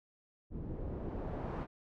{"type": "noise with low-pass filter sweep", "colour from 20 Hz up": "pink", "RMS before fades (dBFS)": -40, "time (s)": [0.5, 1.67], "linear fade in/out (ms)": 50, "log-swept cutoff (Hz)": [280, 1100], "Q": 0.78, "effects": []}